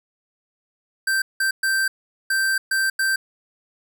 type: tone bursts at uneven times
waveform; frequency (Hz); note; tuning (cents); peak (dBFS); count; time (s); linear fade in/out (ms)
square; 1564; G6; -4; -19; 6; 1.07-1.22 / 1.4-1.51 / 1.63-1.88 / 2.3-2.58 / 2.71-2.9 / 2.99-3.16; 5
effects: none